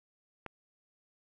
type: click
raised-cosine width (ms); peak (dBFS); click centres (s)
0.5; -25; 0.463
effects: none